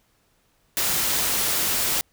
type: noise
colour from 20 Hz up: white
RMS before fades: -23 dBFS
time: 0.77-2.01 s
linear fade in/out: 0 ms
effects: pink hiss -65 dBFS RMS until 2.12 s